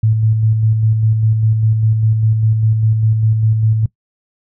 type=tone with tremolo; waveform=sine; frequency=110 Hz; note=A2; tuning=in tune; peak=-9 dBFS; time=0.03-3.86 s; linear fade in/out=5 ms; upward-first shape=square; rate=5 Hz; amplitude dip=35%; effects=noise-tail reverb RT60 0.1 s tail -20 dB re dry